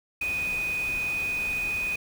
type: tone in noise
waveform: sine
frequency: 2489 Hz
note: D#7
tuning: in tune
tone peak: -26 dBFS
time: 0.21-1.96 s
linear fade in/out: 5 ms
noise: pink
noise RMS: -40 dBFS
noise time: 0.21-1.96 s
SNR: +11 dB
effects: none